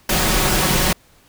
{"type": "noise with comb filter", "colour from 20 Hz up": "pink", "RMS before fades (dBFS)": -17, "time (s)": [0.09, 0.93], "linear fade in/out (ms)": 5, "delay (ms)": 5.4, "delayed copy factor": 0.55, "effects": ["pink hiss -53 dBFS RMS until 1.28 s"]}